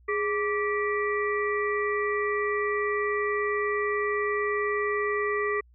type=harmonic tone with a mistuned harmonic; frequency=389.7 Hz; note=G4; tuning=10 cents flat; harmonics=1 / 3 / 5 / 6; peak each=-27 / -31 / -30 / -39 dBFS; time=0.08-5.61 s; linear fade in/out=10 ms; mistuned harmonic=1; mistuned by=+110 cents; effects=added 60 Hz sine -54 dBFS peak until 5.74 s